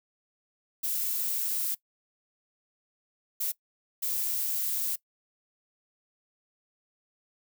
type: noise bursts at uneven times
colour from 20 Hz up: violet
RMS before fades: -30 dBFS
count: 3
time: 0.83-1.75 / 3.4-3.52 / 4.02-4.96 s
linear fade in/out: 10 ms
effects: noise-tail reverb RT60 0.1 s tail -21 dB re dry